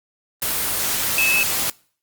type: tone in noise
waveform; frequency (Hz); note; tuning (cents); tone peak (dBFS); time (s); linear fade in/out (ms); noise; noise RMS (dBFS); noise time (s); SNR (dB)
sine; 2599; E7; -25; -16; 1.18-1.43; 2; white; -22; 0.42-1.7; +3
effects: noise-tail reverb RT60 0.5 s tail -25 dB re dry + Opus 24 kbps